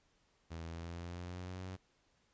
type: tone with pitch glide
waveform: sawtooth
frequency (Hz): 82.4 to 93.03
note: E2 to F#2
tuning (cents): 0 to +10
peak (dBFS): -39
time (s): 0.5-1.77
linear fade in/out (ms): 20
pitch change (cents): +210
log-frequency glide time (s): 0.65-1.65
effects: pink hiss -74 dBFS RMS until 2.33 s + resampled to 16000 Hz